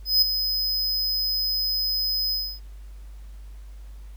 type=tone with ADSR envelope; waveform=square; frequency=5040 Hz; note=D#8; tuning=21 cents sharp; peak=-14 dBFS; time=0.05-2.6 s; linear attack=170 ms; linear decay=8 ms; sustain=-9 dB; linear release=280 ms; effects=added 50 Hz sine -38 dBFS peak until 4.16 s + pink hiss -59 dBFS RMS until 4.16 s